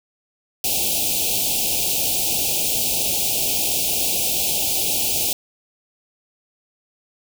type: band-stop noise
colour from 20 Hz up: white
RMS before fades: -21 dBFS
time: 0.64-5.33 s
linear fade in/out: 2 ms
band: 850 to 2400 Hz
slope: 96 dB/octave
effects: none